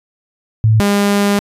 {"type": "tone pair in turn", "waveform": ["sine", "sawtooth"], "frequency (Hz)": [110, 202.4], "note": ["A2", "G#3"], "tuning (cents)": [0, -44], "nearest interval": "major seventh", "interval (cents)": 1056, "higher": "second", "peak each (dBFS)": -7, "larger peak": "neither", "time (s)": [[0.64, 0.8], [0.8, 1.39]], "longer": "second", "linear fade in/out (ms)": 0, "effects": ["resampled to 32000 Hz"]}